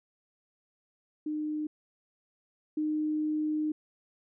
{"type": "tone pair in turn", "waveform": "sine", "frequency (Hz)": [304.3, 306.2], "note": ["D#4", "D#4"], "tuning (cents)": [-38, -28], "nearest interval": "unison", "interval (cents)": 10, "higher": "second", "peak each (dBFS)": [-30, -27], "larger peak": "second", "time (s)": [[1.26, 1.67], [2.77, 3.72]], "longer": "second", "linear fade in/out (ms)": 5, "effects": []}